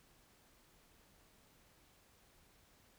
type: silence
effects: pink hiss -68 dBFS RMS until 2.98 s